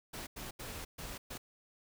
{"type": "noise bursts at uneven times", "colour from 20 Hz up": "pink", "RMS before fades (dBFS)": -44, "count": 5, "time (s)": [[0.13, 0.27], [0.36, 0.51], [0.59, 0.85], [0.98, 1.18], [1.3, 1.38]], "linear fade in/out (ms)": 10, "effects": []}